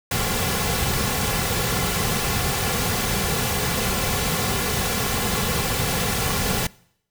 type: noise with comb filter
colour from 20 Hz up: pink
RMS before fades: -23 dBFS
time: 0.11-6.67 s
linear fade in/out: 5 ms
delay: 3.2 ms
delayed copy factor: -0.6
effects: noise-tail reverb RT60 0.7 s tail -23 dB re dry

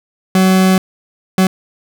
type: tone bursts at uneven times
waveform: 40% pulse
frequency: 187.8 Hz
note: F#3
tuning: 26 cents sharp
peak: -7 dBFS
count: 2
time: 0.35-0.78 / 1.38-1.47 s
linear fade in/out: 2 ms
effects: none

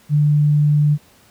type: tone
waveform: sine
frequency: 148.2 Hz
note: D3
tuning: 16 cents sharp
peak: -11 dBFS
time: 0.09-0.98 s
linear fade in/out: 50 ms
effects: pink hiss -51 dBFS RMS until 1.3 s + high-pass 60 Hz 12 dB/octave

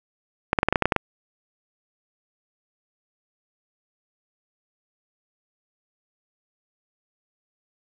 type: clicks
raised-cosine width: 0.5 ms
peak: -3 dBFS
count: 10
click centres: 0.531 / 0.588 / 0.631 / 0.686 / 0.726 / 0.758 / 0.823 / 0.856 / 0.922 / 0.963 s
effects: none

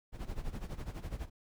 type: noise with tremolo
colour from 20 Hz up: brown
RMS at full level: -37 dBFS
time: 0.12-1.3 s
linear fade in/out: 50 ms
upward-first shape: sine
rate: 12 Hz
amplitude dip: 80%
effects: none

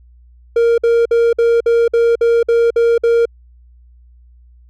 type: tone bursts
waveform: triangle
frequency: 466.2 Hz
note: A#4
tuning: in tune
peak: -7 dBFS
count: 10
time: 0.56-3.255 s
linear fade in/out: 5 ms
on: 220 ms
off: 55 ms
effects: added 60 Hz sine -42 dBFS peak until 4.69 s

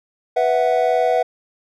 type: chord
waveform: triangle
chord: B suspended fourth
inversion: none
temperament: just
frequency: 493.9 / 658.5 / 740.8 Hz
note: B4 / E5 / F#5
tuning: 0 / -2 / +2 cents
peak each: -17 dBFS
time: 0.36-1.23 s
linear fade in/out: 10 ms
effects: none

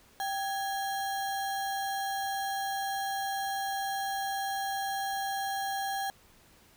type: tone with sample-and-hold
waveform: sine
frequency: 784 Hz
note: G5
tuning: in tune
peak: -30 dBFS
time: 0.2-6.1 s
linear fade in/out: 0 ms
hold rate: 2450 Hz
effects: pink hiss -60 dBFS RMS until 6.76 s

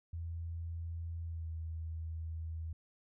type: tone with pitch glide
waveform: sine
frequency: 83.5 to 81.03 Hz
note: E2 to E2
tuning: +23 to -29 cents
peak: -38 dBFS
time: 0.13-2.73 s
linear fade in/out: 5 ms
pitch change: -52 cents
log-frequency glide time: 1.24-1.48 s
effects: none

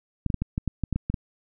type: clicks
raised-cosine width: 5 ms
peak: -13 dBFS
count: 11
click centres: 0.263 / 0.302 / 0.343 / 0.42 / 0.579 / 0.677 / 0.837 / 0.927 / 0.96 / 1.1 / 1.142 s
effects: none

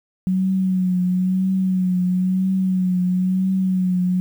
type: tone with vibrato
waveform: sine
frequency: 185.2 Hz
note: F#3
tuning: 2 cents sharp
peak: -16 dBFS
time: 0.27-4.2 s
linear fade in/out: 0 ms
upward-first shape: triangle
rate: 1 Hz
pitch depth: 47 cents each way
effects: 8-bit

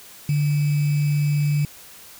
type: tone with sample-and-hold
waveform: sine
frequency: 146.83 Hz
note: D3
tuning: in tune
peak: -17 dBFS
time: 0.29-1.65 s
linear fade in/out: 2 ms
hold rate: 2450 Hz
effects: white hiss -44 dBFS RMS until 2.19 s

